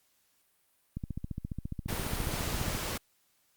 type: click train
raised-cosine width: 5 ms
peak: -23 dBFS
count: 27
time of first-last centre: 0.97-2.751 s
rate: 14.6 Hz
type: noise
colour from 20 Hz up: pink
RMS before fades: -35 dBFS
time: 1.88-2.98 s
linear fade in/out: 10 ms
effects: white hiss -71 dBFS RMS until 3.56 s + Opus 48 kbps